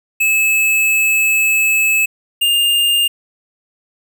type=tone pair in turn; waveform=square; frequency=2600 / 2811 Hz; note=E7 / F7; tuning=-24 / +11 cents; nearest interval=minor second; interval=135 cents; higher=second; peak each=-12 dBFS; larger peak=neither; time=0.2-2.06 / 2.41-3.08 s; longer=first; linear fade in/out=10 ms; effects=8-bit